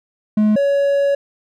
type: tone pair in turn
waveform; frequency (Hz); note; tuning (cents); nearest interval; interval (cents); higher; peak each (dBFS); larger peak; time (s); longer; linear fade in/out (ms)
triangle; 212.7 / 561.3; G#3 / C#5; +42 / +22; octave + perfect fourth; 1680; second; -9 / -11; first; 0.37-0.56 / 0.56-1.15; second; 5
effects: none